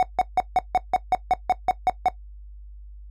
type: tone bursts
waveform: triangle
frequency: 740 Hz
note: F#5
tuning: in tune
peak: -13 dBFS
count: 12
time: 0-2.084 s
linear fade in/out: 0 ms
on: 27 ms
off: 160 ms
effects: noise-tail reverb RT60 0.1 s tail -17 dB re dry + added 50 Hz sine -39 dBFS peak until 3.1 s